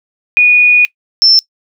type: tone pair in turn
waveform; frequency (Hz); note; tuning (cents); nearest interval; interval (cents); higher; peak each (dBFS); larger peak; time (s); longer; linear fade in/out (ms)
sine; 2461 / 5340; D#7 / E8; -20 / +22; octave + minor second; 1342; second; -3; neither; 0.37-0.85 / 1.22-1.39; first; 0
effects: noise-tail reverb RT60 0.1 s tail -22 dB re dry